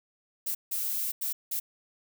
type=noise bursts at uneven times; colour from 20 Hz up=violet; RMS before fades=-31 dBFS; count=4; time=0.46-0.55 / 0.71-1.12 / 1.21-1.33 / 1.51-1.6 s; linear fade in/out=10 ms; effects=none